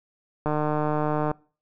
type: click train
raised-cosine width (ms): 1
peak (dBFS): -12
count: 130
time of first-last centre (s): 0.46-1.314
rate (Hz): 151
effects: noise-tail reverb RT60 0.4 s tail -24 dB re dry